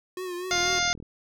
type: tone with vibrato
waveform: square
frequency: 361.3 Hz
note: F#4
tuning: 41 cents flat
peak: -32 dBFS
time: 0.17-0.79 s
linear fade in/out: 2 ms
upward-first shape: triangle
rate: 4.1 Hz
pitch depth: 65 cents each way
type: harmonic tone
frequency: 704 Hz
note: F5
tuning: 14 cents sharp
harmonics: 1 / 2 / 3 / 4 / 5 / 6 / 7 / 8 / 9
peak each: -30 / -29 / -29 / -38 / -31 / -36 / -32 / -38 / -31 dBFS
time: 0.51-0.93 s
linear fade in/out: 0 ms
type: click train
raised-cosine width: 3 ms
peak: -29 dBFS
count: 21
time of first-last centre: 0.53-1.026 s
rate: 40.3 Hz
effects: none